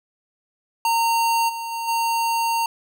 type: tone with level steps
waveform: square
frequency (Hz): 920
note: A#5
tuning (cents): -23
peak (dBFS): -18 / -28 / -26 / -20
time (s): 0.85-2.66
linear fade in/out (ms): 2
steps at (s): 1.48 / 1.71 / 1.87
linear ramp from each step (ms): 20
effects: none